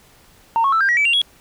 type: tone with pitch steps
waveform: sine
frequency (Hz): 914 / 1099.6 / 1322.8 / 1591.4 / 1914.5 / 2303 / 2771 / 3333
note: A#5 / C#6 / E6 / G6 / A#6 / D7 / F7 / G#7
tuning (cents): -34 / -14 / +6 / +26 / +46 / -34 / -14 / +5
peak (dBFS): -12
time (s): 0.56-1.216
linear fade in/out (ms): 0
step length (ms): 82
effects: tanh soft clip ceiling -10 dBFS + pink hiss -51 dBFS RMS until 1.4 s